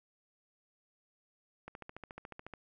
click train, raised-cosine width 0.5 ms, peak -30 dBFS, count 13, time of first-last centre 1.68-2.537 s, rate 14 Hz, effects none

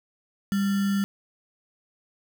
sine tone with sample-and-hold, 198.7 Hz, G3, 24 cents sharp, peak -21 dBFS, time 0.52-1.04 s, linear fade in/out 0 ms, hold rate 1575 Hz, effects none

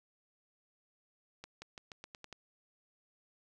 accelerating click train, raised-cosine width 0.2 ms, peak -29 dBFS, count 8, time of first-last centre 1.44-2.327 s, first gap 180 ms, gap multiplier 0.88, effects none

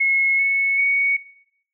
sine tone with pitch steps, 2175 / 2203 / 2231 Hz, C#7 / C#7 / C#7, -33 / -11 / +11 cents, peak -15 dBFS, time 0-1.17 s, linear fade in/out 10 ms, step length 390 ms, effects noise-tail reverb RT60 0.7 s tail -18 dB re dry

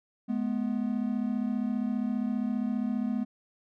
triangle tone pair together, 211.9 / 246.9 Hz, G#3 / B3, +35 / 0 cents, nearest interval minor third, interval 265 cents, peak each -28 dBFS, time 0.28-3.25 s, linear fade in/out 20 ms, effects none

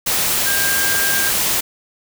sine tone in noise, 1600 Hz, G6, 35 cents sharp, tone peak -20 dBFS, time 0.46-1.3 s, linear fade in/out 10 ms, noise white, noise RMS -18 dBFS, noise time 0.06-1.61 s, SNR -5 dB, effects none

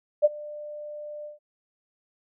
sine tone with ADSR envelope, 596 Hz, D5, 25 cents sharp, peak -12 dBFS, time 0.22-1.39 s, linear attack 29 ms, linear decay 30 ms, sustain -23 dB, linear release 140 ms, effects none

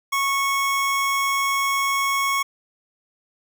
25% pulse tone, 1102 Hz, C#6, 11 cents flat, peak -16 dBFS, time 0.12-2.43 s, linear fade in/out 10 ms, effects none

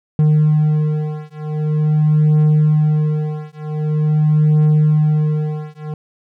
triangle beating tone pair, 152.3 / 152.75 Hz, D#3 / D#3, -37 / -32 cents, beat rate 0.45 Hz, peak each -13 dBFS, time 0.19-5.94 s, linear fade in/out 2 ms, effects none

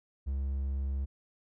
triangle tone, 68.1 Hz, C#2, 30 cents flat, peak -28 dBFS, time 0.26-1.06 s, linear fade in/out 20 ms, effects none

